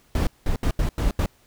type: noise bursts at uneven times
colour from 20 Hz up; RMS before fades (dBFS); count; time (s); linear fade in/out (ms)
brown; -21; 6; 0.15-0.27 / 0.46-0.56 / 0.63-0.71 / 0.79-0.89 / 0.98-1.11 / 1.19-1.26; 2
effects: pink hiss -59 dBFS RMS until 1.46 s